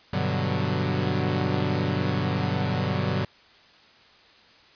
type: chord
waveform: sawtooth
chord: G major seventh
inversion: none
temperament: equal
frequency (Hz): 98 / 123.47 / 146.83 / 185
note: G2 / B2 / D3 / F#3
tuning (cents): 0 / 0 / 0 / 0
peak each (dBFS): -25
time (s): 0.13-3.25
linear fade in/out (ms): 5
effects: white hiss -54 dBFS RMS until 4.75 s + resampled to 11025 Hz